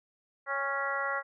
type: harmonic tone with a mistuned harmonic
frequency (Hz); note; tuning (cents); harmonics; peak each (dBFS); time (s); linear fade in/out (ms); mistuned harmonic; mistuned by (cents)
277.2; C#4; 0; 2 / 3 / 4 / 5 / 6 / 7; -37 / -39 / -36 / -34 / -39 / -36; 0.46-1.23; 50; 3; -25
effects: none